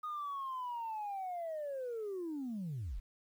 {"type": "linear sweep", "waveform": "sine", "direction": "down", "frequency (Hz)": [1244.5, 32.01], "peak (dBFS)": -36, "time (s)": [0.03, 3], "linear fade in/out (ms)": 10, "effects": ["tanh soft clip ceiling -35 dBFS", "11-bit"]}